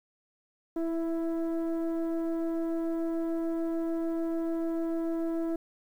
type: tone with frequency modulation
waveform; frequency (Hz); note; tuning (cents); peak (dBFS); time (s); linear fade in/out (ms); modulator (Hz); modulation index
sine; 329.6; E4; 0; -25; 0.76-5.56; 5; 333; 0.62
effects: tanh soft clip ceiling -27 dBFS + 10-bit